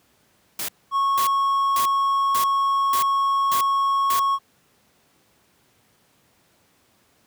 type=noise bursts; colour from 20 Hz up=white; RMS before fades=-28 dBFS; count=7; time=0.59-4.195 s; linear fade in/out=2 ms; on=95 ms; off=490 ms
type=tone; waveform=triangle; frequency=1100 Hz; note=C#6; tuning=14 cents flat; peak=-16 dBFS; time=0.91-4.39 s; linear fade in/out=50 ms
effects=pink hiss -61 dBFS RMS until 7.26 s + high-pass 100 Hz 12 dB/octave